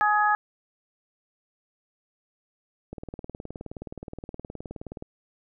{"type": "harmonic tone", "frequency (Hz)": 419.6, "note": "G#4", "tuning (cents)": 18, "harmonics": [2, 3, 4], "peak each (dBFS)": [-22, -24, -25], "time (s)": [0.01, 0.35], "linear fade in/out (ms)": 0}
{"type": "click train", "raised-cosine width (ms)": 2, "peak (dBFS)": -23, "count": 41, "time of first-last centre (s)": [2.93, 5.024], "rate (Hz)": 19.1}
{"effects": []}